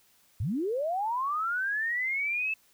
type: linear sweep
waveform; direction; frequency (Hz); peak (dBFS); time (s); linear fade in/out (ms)
sine; up; 77.78 to 2637; -27; 0.4-2.54; 5
effects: white hiss -64 dBFS RMS until 2.73 s